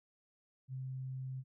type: tone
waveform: sine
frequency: 130.81 Hz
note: C3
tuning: in tune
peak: -39 dBFS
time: 0.68-1.44 s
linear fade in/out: 50 ms
effects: none